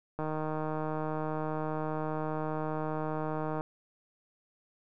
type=click train; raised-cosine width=1 ms; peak=-21 dBFS; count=531; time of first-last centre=0.19-3.609 s; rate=155 Hz; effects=none